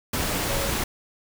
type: tone in noise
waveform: sine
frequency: 554 Hz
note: C#5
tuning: 1 cent flat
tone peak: -31 dBFS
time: 0.49-0.7 s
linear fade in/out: 5 ms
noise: pink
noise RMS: -26 dBFS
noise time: 0.13-0.84 s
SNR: -8 dB
effects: none